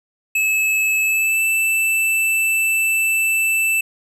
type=tone with pitch glide; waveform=square; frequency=2597 to 2650 Hz; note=E7 to E7; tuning=-26 to +9 cents; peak=-16 dBFS; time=0.35-3.81 s; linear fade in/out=5 ms; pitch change=+35 cents; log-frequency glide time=1.03-1.42 s; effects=none